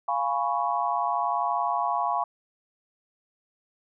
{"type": "chord", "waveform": "sine", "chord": "C# dominant seventh", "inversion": "first", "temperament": "equal", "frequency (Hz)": [698.5, 830.6, 987.8, 1108.7], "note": ["E#5", "G#5", "B5", "C#6"], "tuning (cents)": [0, 0, 0, 0], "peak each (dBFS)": -29, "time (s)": [0.08, 2.24], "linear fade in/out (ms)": 5, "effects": []}